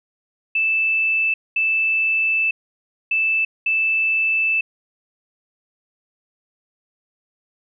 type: tone bursts at uneven times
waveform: sine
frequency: 2637 Hz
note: E7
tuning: in tune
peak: -16 dBFS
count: 4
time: 0.55-1.34 / 1.56-2.51 / 3.11-3.45 / 3.66-4.61 s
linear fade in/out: 5 ms
effects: none